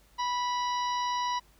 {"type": "harmonic tone with a mistuned harmonic", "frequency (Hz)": 983, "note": "B5", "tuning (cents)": -8, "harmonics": [1, 2, 3, 4, 5, 6], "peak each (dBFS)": [-28, -40, -42, -41, -46, -44], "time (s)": [0.18, 1.4], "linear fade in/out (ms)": 20, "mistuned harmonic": 6, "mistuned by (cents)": -83, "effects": ["added 50 Hz sine -61 dBFS peak until 1.59 s", "pink hiss -63 dBFS RMS until 1.59 s"]}